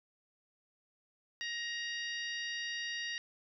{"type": "harmonic tone", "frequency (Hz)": 940, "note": "A#5", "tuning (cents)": 14, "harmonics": [2, 3, 4, 5, 6], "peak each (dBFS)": [-39, -43, -45, -47, -49], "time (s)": [1.41, 3.18], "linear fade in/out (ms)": 0, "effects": []}